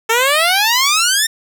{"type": "exponential sweep", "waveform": "10% pulse", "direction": "up", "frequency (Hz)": [440, 1845], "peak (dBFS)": -3, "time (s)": [0.09, 1.27], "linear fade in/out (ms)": 10, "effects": []}